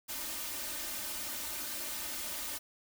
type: noise with comb filter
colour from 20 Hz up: white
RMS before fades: -39 dBFS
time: 0.08-2.59 s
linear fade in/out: 20 ms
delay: 3.3 ms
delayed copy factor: +1
effects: none